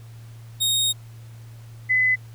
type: tone pair in turn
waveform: sawtooth / sine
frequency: 3729 / 2016 Hz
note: A#7 / B6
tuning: 0 / +35 cents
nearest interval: major seventh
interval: 1065 cents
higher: first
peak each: -16 dBFS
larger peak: neither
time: 0.6-0.93 / 1.89-2.16 s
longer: first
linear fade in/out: 20 ms
effects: added 114 Hz sine -39 dBFS peak until 2.34 s + pink hiss -54 dBFS RMS until 2.34 s